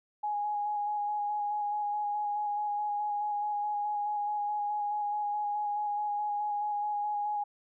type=tone with vibrato; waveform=sine; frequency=830.6 Hz; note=G#5; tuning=in tune; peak=-29 dBFS; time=0.23-7.44 s; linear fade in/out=10 ms; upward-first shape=square; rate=4.7 Hz; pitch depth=14 cents each way; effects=none